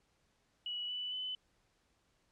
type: tone with pitch steps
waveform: sine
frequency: 2934 / 2975 / 3016 Hz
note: F#7 / F#7 / F#7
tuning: -15 / +9 / +32 cents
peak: -37 dBFS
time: 0.66-1.35 s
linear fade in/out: 2 ms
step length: 230 ms
effects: pink hiss -75 dBFS RMS until 2.31 s + low-pass 8000 Hz 12 dB/octave